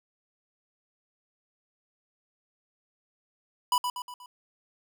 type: tone with echo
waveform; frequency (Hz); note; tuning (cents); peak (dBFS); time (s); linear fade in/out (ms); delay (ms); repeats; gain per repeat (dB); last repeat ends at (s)
square; 987.8; B5; 0; -22; 3.72-3.78; 2; 120; 4; -6; 4.26
effects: none